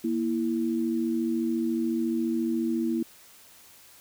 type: tone pair together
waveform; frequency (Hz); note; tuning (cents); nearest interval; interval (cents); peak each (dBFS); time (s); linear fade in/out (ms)
sine; 235.4 / 329.6; A#3 / E4; +17 / 0; tritone; 583; -27; 0.04-3.03; 5
effects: white hiss -53 dBFS RMS until 4 s